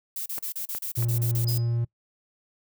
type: noise bursts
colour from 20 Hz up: violet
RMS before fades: -32 dBFS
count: 11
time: 0.16-1.579 s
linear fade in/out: 5 ms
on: 99 ms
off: 33 ms
type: clicks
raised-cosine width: 0.5 ms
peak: -23 dBFS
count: 3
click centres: 0.382 / 0.749 / 1.026 s
type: tone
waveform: triangle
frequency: 117.8 Hz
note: A#2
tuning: 19 cents sharp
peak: -21 dBFS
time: 0.97-1.85 s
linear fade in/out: 10 ms
type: tone with exponential decay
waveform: sine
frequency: 4989 Hz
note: D#8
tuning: 4 cents sharp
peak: -29 dBFS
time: 1.47-1.77 s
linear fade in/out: 5 ms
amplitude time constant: 65 ms
effects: noise-tail reverb RT60 0.1 s tail -23 dB re dry